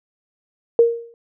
sine tone with exponential decay, 466.2 Hz, A#4, in tune, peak -6 dBFS, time 0.79-1.14 s, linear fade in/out 1 ms, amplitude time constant 74 ms, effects none

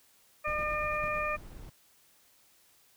harmonic tone, 604 Hz, D5, 48 cents sharp, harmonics 1 / 2 / 3 / 4, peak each -35 / -33 / -39 / -35 dBFS, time 0.44-1.37 s, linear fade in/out 20 ms
brown noise, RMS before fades -46 dBFS, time 0.47-1.7 s, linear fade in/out 10 ms
brown noise bursts, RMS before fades -44 dBFS, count 7, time 0.47-1.195 s, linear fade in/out 5 ms, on 59 ms, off 52 ms
effects white hiss -64 dBFS RMS until 2.96 s

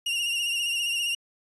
40% pulse tone with vibrato, 2811 Hz, F7, 11 cents sharp, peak -24 dBFS, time 0.06-1.15 s, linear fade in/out 5 ms, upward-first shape sine, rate 15 Hz, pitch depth 46 cents each way, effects resampled to 24000 Hz

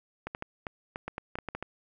clicks, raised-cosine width 0.5 ms, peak -20 dBFS, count 12, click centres 0.27 / 0.349 / 0.424 / 0.668 / 0.959 / 1.08 / 1.181 / 1.355 / 1.387 / 1.487 / 1.55 / 1.626 s, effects none

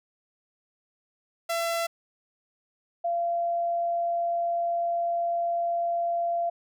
sawtooth / sine tone pair in turn, 673 / 686 Hz, E5 / F5, +36 / -31 cents, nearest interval unison, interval 33 cents, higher second, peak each -22 / -24 dBFS, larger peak first, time 1.49-1.87 / 3.04-6.5 s, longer second, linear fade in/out 10 ms, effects none

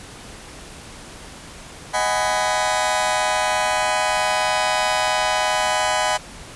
sawtooth chord, G# minor seventh, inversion second, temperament just, 623 / 747.5 / 830.6 / 996.7 Hz, D#5 / F#5 / G#5 / B5, +2 / +17 / 0 / +16 cents, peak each -20 dBFS, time 1.93-6.18 s, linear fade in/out 20 ms, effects pink hiss -39 dBFS RMS until 6.55 s + resampled to 24000 Hz

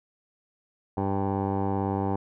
15% pulse tone with low-pass filter, 98 Hz, G2, in tune, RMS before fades -27 dBFS, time 0.97-2.16 s, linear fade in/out 5 ms, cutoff 750 Hz, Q 5.3, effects none

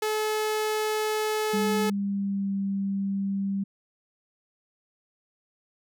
sawtooth tone, 430 Hz, A4, 40 cents flat, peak -21 dBFS, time 0.02-1.9 s, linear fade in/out 5 ms
sine tone with pitch glide, 200.2 to 196.65 Hz, G3 to G3, +37 to +6 cents, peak -25 dBFS, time 1.53-3.64 s, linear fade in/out 10 ms, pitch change -31 cents, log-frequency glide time 1.93-2.53 s
effects none

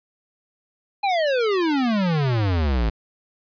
square exponential sweep, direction down, 830.6 to 51.91 Hz, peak -19 dBFS, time 1.03-2.9 s, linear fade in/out 10 ms, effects resampled to 11025 Hz + 10-bit

